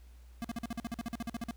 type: tone bursts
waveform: square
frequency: 233.1 Hz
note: A#3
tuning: in tune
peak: -35 dBFS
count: 16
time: 0.42-1.509 s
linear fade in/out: 0 ms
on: 24 ms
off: 47 ms
effects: added 60 Hz sine -51 dBFS peak until 1.56 s + pink hiss -67 dBFS RMS until 1.56 s